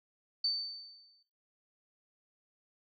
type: tone with exponential decay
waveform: sine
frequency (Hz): 4554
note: C#8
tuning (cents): +46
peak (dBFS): -27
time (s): 0.44-1.23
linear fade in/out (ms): 5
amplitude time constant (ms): 170
effects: noise-tail reverb RT60 0.6 s tail -19 dB re dry